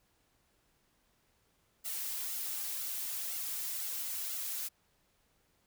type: noise with flanger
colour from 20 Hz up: blue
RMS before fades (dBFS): -38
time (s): 1.84-4.69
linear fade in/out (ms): 20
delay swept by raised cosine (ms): 1.4 to 3.4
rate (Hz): 2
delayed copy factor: +0.5
effects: pink hiss -73 dBFS RMS until 5.66 s